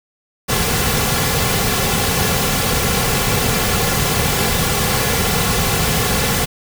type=noise with comb filter; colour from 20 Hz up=pink; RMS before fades=-17 dBFS; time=0.48-6.46 s; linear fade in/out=20 ms; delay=3.2 ms; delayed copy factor=-0.6; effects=none